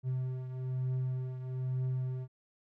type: beating tone pair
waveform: triangle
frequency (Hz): 128.5 / 129.6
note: C3 / C3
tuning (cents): -31 / -16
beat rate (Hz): 1.1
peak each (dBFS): -31 / -38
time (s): 0.03-2.28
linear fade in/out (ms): 50
effects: none